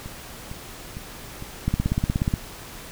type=two click trains; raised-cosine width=5 ms; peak=-9 / -22 dBFS; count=12 / 4; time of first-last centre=1.68-2.339 / 0.06-1.424 s; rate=16.7 / 2.2 Hz; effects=pink hiss -40 dBFS RMS until 2.91 s